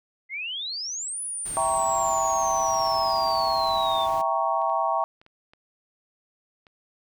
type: exponential two-way sweep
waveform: sine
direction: up then down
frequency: 2037 to 9956 to 3504 Hz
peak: -29 dBFS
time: 0.29-4.08 s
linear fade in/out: 50 ms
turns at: 1.21 s
type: noise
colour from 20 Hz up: pink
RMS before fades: -42 dBFS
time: 1.45-4.22 s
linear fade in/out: 10 ms
type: chord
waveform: sine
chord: E diminished seventh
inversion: none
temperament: equal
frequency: 659.3 / 784 / 932.3 / 1108.7 Hz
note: E5 / G5 / Bb5 / Db6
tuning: 0 / 0 / 0 / 0 cents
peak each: -27 dBFS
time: 1.57-5.04 s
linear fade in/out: 0 ms
type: clicks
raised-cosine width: 0.3 ms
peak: -36 dBFS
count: 6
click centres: 4.618 / 4.698 / 5.215 / 5.264 / 5.535 / 6.668 s
effects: none